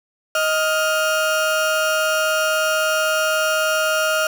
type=tone pair together; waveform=35% pulse; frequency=627 / 1409.8 Hz; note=D#5 / F6; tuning=+13 / +16 cents; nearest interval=octave + major second; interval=1403 cents; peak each=-18 dBFS; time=0.35-4.27 s; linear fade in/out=2 ms; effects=none